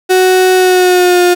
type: tone with pitch glide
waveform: 35% pulse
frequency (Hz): 370.9 to 355.4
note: F#4 to F4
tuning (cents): +4 to +30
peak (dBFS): -4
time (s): 0.09-1.35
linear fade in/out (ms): 20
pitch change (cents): -74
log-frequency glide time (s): 0.55-1.23
effects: none